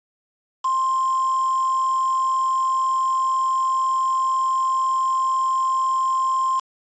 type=tone with quantisation; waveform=sine; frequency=1051 Hz; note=C6; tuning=7 cents sharp; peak=-18 dBFS; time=0.64-6.6 s; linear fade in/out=10 ms; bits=5; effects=resampled to 16000 Hz